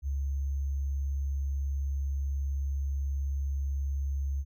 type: tone with sample-and-hold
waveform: sine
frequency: 69.3 Hz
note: C#2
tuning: in tune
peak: -28 dBFS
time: 0.02-4.45 s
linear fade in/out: 50 ms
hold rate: 6300 Hz
effects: none